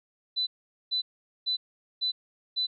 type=tone bursts; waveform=sine; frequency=4000 Hz; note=B7; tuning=21 cents sharp; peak=-25 dBFS; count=5; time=0.36-2.67 s; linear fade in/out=20 ms; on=110 ms; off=440 ms; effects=none